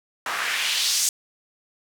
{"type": "noise with band-pass filter sweep", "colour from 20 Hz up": "white", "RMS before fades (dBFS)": -24, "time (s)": [0.26, 1.09], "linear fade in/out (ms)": 2, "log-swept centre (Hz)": [1100, 7200], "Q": 1.7, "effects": []}